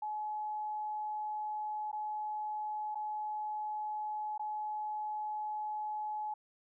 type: tone with dropouts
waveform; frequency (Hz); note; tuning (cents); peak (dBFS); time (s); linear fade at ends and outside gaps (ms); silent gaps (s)
sine; 850; G#5; +40; -35; 0.02-6.34; 5; 1.916-1.928 / 2.947-2.954 / 4.379-4.394
effects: none